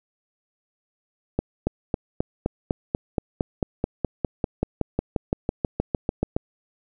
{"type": "accelerating click train", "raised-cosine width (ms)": 2, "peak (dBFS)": -8, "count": 26, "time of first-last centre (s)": [1.39, 6.365], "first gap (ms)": 280, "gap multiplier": 0.97, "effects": []}